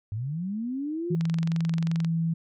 sine linear sweep, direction up, 98 to 367.6 Hz, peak -28 dBFS, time 0.12-1.15 s, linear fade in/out 0 ms
sine tone, 164.81 Hz, E3, in tune, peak -23 dBFS, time 1.1-2.34 s, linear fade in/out 10 ms
click train, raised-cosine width 0.2 ms, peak -20 dBFS, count 20, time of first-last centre 1.21-2.047 s, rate 22.7 Hz
effects none

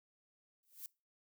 violet noise with exponential growth, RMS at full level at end -43 dBFS, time 0.63-0.86 s, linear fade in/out 1 ms, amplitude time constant 50 ms, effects noise-tail reverb RT60 0.3 s tail -24 dB re dry

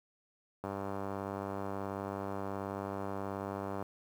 click train, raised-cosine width 1 ms, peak -24 dBFS, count 315, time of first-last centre 0.64-3.825 s, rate 98.6 Hz, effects high-pass 60 Hz 12 dB/octave + 9-bit

